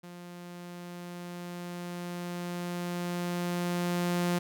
sawtooth tone with level ramp, 175.6 Hz, F3, 10 cents sharp, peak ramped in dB -40 to -22 dBFS, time 0.03-4.39 s, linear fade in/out 10 ms, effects none

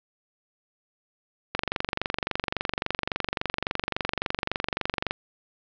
click train, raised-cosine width 0.3 ms, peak -9 dBFS, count 85, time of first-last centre 1.55-5.109 s, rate 23.6 Hz, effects low-pass 5000 Hz 12 dB/octave

